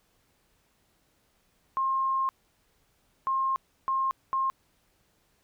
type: tone bursts at uneven times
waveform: sine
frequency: 1066 Hz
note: C6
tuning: 32 cents sharp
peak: -24 dBFS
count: 4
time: 1.77-2.29 / 3.27-3.56 / 3.88-4.11 / 4.33-4.5 s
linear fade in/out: 0 ms
effects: pink hiss -69 dBFS RMS until 5.43 s